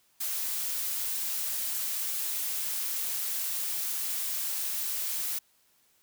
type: noise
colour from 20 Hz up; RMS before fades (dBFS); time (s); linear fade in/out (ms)
blue; -32; 0.2-5.39; 10
effects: white hiss -67 dBFS RMS until 6.02 s